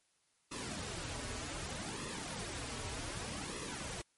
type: noise with flanger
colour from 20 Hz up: pink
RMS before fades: -42 dBFS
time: 0.51-4.02 s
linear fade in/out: 10 ms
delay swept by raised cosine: 1.3 to 5.8 ms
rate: 0.65 Hz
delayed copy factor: -0.7
effects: white hiss -75 dBFS RMS until 4.17 s + MP3 48 kbps